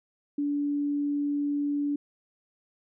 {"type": "tone", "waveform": "sine", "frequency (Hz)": 288.6, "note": "D4", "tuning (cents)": -30, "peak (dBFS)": -25, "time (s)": [0.38, 1.96], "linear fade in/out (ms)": 5, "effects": []}